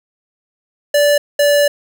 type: tone pair in turn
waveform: square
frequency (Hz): 582 / 580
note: D5 / D5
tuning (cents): -16 / -22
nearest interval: unison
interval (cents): 6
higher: first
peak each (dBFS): -10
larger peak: neither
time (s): 0.94-1.18 / 1.39-1.68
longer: second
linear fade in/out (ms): 5
effects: none